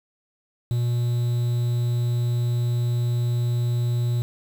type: tone with quantisation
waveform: triangle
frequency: 120 Hz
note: B2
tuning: 49 cents flat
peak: -18 dBFS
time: 0.71-4.22 s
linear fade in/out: 0 ms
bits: 7
effects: none